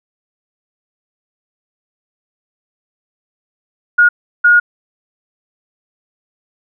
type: tone bursts at uneven times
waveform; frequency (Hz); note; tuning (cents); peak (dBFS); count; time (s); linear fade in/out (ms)
sine; 1437; F6; +49; -5; 2; 3.98-4.09 / 4.44-4.6; 10
effects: none